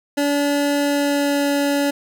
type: tone with pitch glide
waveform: 25% pulse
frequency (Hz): 286.9 to 284.4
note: D4 to C#4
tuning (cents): -40 to +45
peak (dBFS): -13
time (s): 0.17-1.91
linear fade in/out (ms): 10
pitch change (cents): -15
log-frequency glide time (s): 0.78-1.5
effects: none